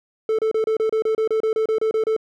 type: tone bursts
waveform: triangle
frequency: 440 Hz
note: A4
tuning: in tune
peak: -15 dBFS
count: 15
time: 0.29-2.165 s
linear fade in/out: 2 ms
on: 97 ms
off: 30 ms
effects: none